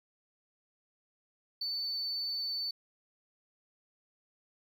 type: tone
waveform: triangle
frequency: 4509 Hz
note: C#8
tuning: 29 cents sharp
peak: -30 dBFS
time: 1.61-2.71 s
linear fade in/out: 5 ms
effects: tanh soft clip ceiling -30 dBFS